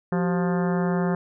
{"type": "harmonic tone with a mistuned harmonic", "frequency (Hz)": 176.3, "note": "F3", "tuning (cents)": 17, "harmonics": [1, 2, 3, 4, 5, 6, 7, 8, 9, 10], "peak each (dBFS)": [-22, -28, -32, -34, -36, -38, -39, -40, -41, -42], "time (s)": [0.12, 1.15], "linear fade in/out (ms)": 2, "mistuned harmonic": 2, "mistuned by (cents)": 140, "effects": []}